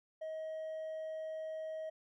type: tone with hard clipping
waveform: sine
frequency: 633 Hz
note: D#5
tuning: 30 cents sharp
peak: -40 dBFS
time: 0.21-1.9 s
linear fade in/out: 10 ms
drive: 2 dB
effects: none